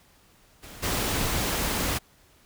pink noise with level steps, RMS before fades -44 / -27 dBFS, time 0.62-1.99 s, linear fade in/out 20 ms, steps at 0.82 s, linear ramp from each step 20 ms, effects pink hiss -59 dBFS RMS until 2.45 s

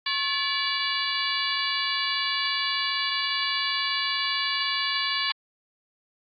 harmonic tone with a mistuned harmonic, 575 Hz, D5, 37 cents flat, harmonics 2 / 3 / 4 / 5 / 6 / 7 / 8, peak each -32 / -32 / -32 / -32 / -32 / -32 / -32 dBFS, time 0.06-5.32 s, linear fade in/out 5 ms, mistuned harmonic 2, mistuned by -100 cents, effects AAC 32 kbps

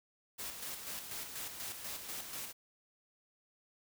white noise with tremolo, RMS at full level -42 dBFS, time 0.38-2.53 s, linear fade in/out 20 ms, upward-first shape square, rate 4.1 Hz, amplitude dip 45%, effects none

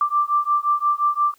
sine beating tone pair, 1174.7 / 1180.4 Hz, D6 / D6, 0 / +8 cents, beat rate 5.7 Hz, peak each -20 dBFS, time 0.01-1.34 s, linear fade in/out 2 ms, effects white hiss -59 dBFS RMS until 1.38 s

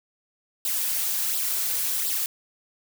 blue noise with flanger, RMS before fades -26 dBFS, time 0.65-2.26 s, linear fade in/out 2 ms, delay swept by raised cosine 0.23 to 5.93 ms, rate 1.4 Hz, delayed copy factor +0.65, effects none

